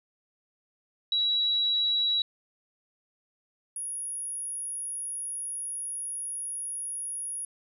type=tone pair in turn; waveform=sine; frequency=3897 / 10430 Hz; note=B7 / E9; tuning=-24 / -19 cents; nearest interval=octave + perfect fourth; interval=1705 cents; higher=second; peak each=-23 / -32 dBFS; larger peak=first; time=1.12-2.22 / 3.76-7.45 s; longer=second; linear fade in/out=2 ms; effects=none